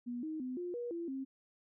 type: tone with pitch steps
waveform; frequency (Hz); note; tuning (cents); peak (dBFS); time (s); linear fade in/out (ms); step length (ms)
sine; 242.4 / 313.6 / 254.6 / 354 / 480.4 / 339.3 / 267.4; B3 / D#4 / C4 / F4 / B4 / F4 / C4; -32 / +14 / -47 / +23 / -48 / -50 / +38; -37; 0.06-1.25; 20; 170
effects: none